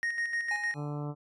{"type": "tone with tremolo", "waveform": "triangle", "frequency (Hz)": 1864.7, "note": "A#6", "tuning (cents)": 0, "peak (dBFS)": -26, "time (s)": [0.03, 0.74], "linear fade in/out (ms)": 0, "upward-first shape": "square", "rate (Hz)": 6.6, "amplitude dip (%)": 50}
{"type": "tone with exponential decay", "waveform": "square", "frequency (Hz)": 830.6, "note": "G#5", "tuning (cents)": 0, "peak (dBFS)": -35, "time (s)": [0.51, 1.07], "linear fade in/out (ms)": 2, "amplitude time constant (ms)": 120}
{"type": "harmonic tone", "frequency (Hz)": 146.83, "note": "D3", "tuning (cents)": 0, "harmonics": [1, 2, 3, 4, 5, 6, 7, 8, 9], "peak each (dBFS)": [-34, -40, -44, -46, -48, -50, -51, -52, -53], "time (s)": [0.74, 1.15], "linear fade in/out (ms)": 50}
{"effects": ["resampled to 24000 Hz"]}